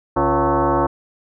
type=tone with frequency modulation; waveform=sine; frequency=273.9 Hz; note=C#4; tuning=21 cents flat; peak=-14 dBFS; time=0.16-0.87 s; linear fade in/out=10 ms; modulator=207 Hz; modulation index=4.5; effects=none